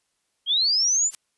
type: linear sweep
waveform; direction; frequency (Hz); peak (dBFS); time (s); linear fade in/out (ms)
sine; up; 3141 to 7260; -18; 0.46-1.11; 50
type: noise with exponential growth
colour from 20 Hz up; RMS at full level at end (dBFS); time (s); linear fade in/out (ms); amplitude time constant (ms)
blue; -28; 1.07-1.15; 2; 16
effects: white hiss -73 dBFS RMS until 1.37 s + resampled to 24000 Hz